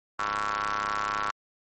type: ring-modulated tone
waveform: sawtooth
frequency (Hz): 103.83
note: G#2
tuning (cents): 0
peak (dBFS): -20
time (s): 0.19-1.31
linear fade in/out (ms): 5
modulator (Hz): 1230
effects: MP3 32 kbps